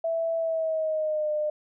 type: tone with pitch glide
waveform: sine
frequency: 659.3 to 604.6 Hz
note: E5 to D#5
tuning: 0 to -50 cents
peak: -24 dBFS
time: 0.04-1.5 s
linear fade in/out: 5 ms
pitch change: -150 cents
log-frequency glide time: 0.37-1.31 s
effects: none